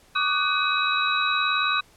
sine tone cluster, 1138 / 1217 / 1497 / 2540 / 3887 Hz, C#6 / D#6 / F#6 / D#7 / B7, +45 / -39 / +20 / +35 / -28 cents, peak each -27 dBFS, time 0.15-1.81 s, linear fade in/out 10 ms, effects pink hiss -56 dBFS RMS until 1.96 s + low-pass 12000 Hz 12 dB/octave

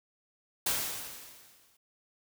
white noise with exponential decay, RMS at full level -28 dBFS, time 0.66-1.77 s, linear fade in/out 5 ms, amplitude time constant 240 ms, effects none

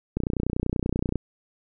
click train, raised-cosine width 3 ms, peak -12 dBFS, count 31, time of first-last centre 0.17-1.157 s, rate 30.4 Hz, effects none

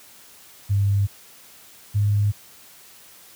sine tone pair in turn, 99.9 / 102.89 Hz, G2 / G#2, +33 / -16 cents, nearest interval minor second, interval 51 cents, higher second, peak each -16 dBFS, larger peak neither, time 0.69-1.07 / 1.94-2.32 s, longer neither, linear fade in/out 20 ms, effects white hiss -48 dBFS RMS until 3.35 s + high-pass 60 Hz 12 dB/octave

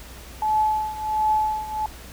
sine tone with tremolo, 861 Hz, A5, 38 cents flat, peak -16 dBFS, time 0.42-1.86 s, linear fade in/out 2 ms, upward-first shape triangle, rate 1.4 Hz, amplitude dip 85%, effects added 60 Hz sine -41 dBFS peak until 2.12 s + pink hiss -43 dBFS RMS until 2.12 s

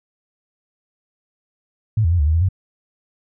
sine tone with pitch steps, 108.9 / 82.6 / 87.9 / 72.6 / 78.3 / 83 / 93.9 Hz, A2 / E2 / F2 / D2 / D#2 / E2 / F#2, -17 / +4 / +12 / -19 / +11 / +12 / +26 cents, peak -13 dBFS, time 1.97-2.488 s, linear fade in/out 5 ms, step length 74 ms, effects none

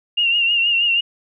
sine tone with vibrato, 2794 Hz, F7, in tune, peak -14 dBFS, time 0.17-1.01 s, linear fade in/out 10 ms, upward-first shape triangle, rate 6.3 Hz, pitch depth 59 cents each way, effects none

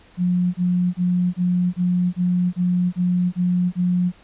sine tone bursts, 178.8 Hz, F3, 41 cents sharp, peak -16 dBFS, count 10, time 0.17-4.122 s, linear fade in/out 50 ms, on 370 ms, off 28 ms, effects pink hiss -51 dBFS RMS until 4.23 s + resampled to 8000 Hz

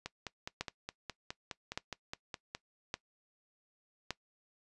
two click trains, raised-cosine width 0.2 ms, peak -22 / -18 dBFS, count 13 / 4, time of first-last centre 0.06-2.55 / 0.61-4.107 s, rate 4.82 / 0.858 Hz, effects noise-tail reverb RT60 0.1 s tail -20 dB re dry + resampled to 24000 Hz

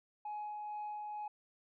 sine tone with tremolo, 840 Hz, G#5, 19 cents sharp, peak -37 dBFS, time 0.25-1.28 s, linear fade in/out 5 ms, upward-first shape sine, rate 2.2 Hz, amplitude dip 25%, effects tanh soft clip ceiling -37 dBFS

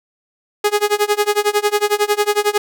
sawtooth tone with tremolo, 415.3 Hz, G#4, in tune, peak -7 dBFS, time 0.64-2.58 s, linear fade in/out 5 ms, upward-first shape sine, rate 11 Hz, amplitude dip 95%, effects none

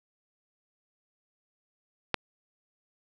click, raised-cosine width 0.3 ms, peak -8 dBFS, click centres 2.143 s, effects none

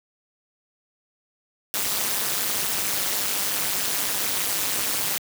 white noise with amplitude modulation, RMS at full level -21 dBFS, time 1.74-5.18 s, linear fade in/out 0 ms, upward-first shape sine, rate 205 Hz, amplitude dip 100%, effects high-pass 100 Hz 12 dB/octave

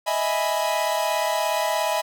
45% pulse chord, E major seventh, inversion third, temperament equal, 622.3 / 659.3 / 830.6 / 987.8 Hz, D#5 / E5 / G#5 / B5, 0 / 0 / 0 / 0 cents, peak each -27 dBFS, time 0.06-2.02 s, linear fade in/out 20 ms, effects none

